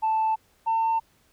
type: tone pair in turn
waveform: sine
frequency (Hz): 880 / 901.1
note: A5 / A5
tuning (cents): 0 / +41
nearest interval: unison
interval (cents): 41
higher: second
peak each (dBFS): -19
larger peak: neither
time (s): 0.02-0.36 / 0.66-1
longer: neither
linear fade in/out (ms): 20
effects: tanh soft clip ceiling -18 dBFS + pink hiss -63 dBFS RMS until 1.32 s

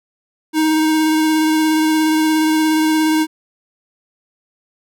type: tone with vibrato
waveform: square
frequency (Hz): 313.3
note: D#4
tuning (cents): +12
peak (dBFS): -13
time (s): 0.53-3.27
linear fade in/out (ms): 50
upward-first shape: sine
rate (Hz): 17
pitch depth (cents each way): 14
effects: none

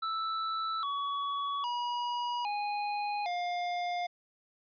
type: tone with pitch steps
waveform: square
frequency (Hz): 1318.5 / 1128.1 / 965.2 / 825.8 / 706.6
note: E6 / C#6 / B5 / G#5 / F5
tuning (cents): 0 / +30 / -40 / -10 / +20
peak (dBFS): -32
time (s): 0.02-4.07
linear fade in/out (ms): 10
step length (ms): 810
effects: resampled to 11025 Hz + 12-bit

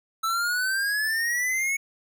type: exponential sweep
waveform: square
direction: up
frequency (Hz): 1313 to 2222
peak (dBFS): -24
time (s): 0.23-1.77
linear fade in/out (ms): 10
effects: none

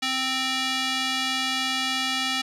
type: tone with band-pass filter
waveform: square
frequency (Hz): 261.6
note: C4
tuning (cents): 0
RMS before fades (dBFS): -26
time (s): 0.02-2.42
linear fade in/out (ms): 10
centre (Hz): 3400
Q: 1.3
effects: none

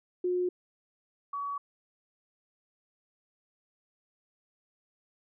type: tone pair in turn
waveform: sine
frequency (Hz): 360 / 1132.4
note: F#4 / C#6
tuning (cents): -47 / +37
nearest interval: octave + minor sixth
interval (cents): 1984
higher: second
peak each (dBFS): -26 / -32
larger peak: first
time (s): 0.24-0.49 / 1.33-1.58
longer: neither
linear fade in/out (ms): 5
effects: none

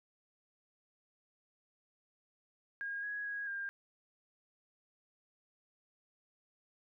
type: tone with pitch steps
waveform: sine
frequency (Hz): 1627 / 1665 / 1651 / 1602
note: G#6 / G#6 / G#6 / G6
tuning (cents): -36 / +4 / -11 / +37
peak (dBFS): -37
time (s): 2.81-3.69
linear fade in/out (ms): 0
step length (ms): 220
effects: none

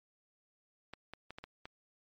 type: clicks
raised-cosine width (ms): 0.3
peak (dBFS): -29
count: 6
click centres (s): 0.936 / 1.136 / 1.306 / 1.385 / 1.44 / 1.655
effects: MP3 48 kbps

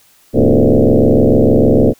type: tone with frequency modulation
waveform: sine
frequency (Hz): 112.3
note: A2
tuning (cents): +36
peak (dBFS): -6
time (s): 0.33-1.94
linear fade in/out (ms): 50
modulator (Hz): 66.6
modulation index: 6.9
effects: white hiss -50 dBFS RMS until 1.99 s

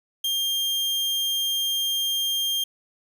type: tone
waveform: 40% pulse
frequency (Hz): 3200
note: G7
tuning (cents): +35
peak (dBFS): -22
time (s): 0.24-2.64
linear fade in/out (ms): 5
effects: none

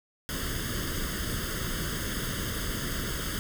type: noise with comb filter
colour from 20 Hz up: pink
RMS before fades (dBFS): -32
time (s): 0.29-3.39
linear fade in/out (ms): 0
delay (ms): 0.61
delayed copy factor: +0.85
effects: none

